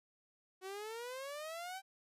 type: exponential sweep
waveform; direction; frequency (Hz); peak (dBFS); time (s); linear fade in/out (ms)
sawtooth; up; 370 to 784; -39; 0.61-1.82; 50
effects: resampled to 32000 Hz